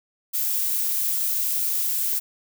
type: noise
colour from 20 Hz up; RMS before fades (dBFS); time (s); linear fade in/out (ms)
violet; -24; 0.33-2.2; 20
effects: none